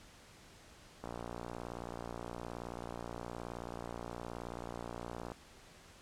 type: click train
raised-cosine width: 1 ms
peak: -28 dBFS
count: 253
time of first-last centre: 1.04-5.318 s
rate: 58.9 Hz
effects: pink hiss -58 dBFS RMS until 6.01 s + low-pass 9000 Hz 12 dB/octave